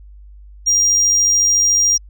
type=tone with amplitude modulation; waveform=sine; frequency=5700 Hz; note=F8; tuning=34 cents sharp; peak=-7 dBFS; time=0.66-1.98 s; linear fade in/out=20 ms; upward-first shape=sine; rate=93.8 Hz; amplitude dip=40%; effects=tanh soft clip ceiling -9 dBFS + added 50 Hz sine -37 dBFS peak until 2.09 s